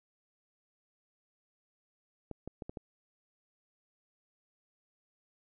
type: clicks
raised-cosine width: 2 ms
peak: -27 dBFS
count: 5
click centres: 2.313 / 2.476 / 2.622 / 2.695 / 2.772 s
effects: none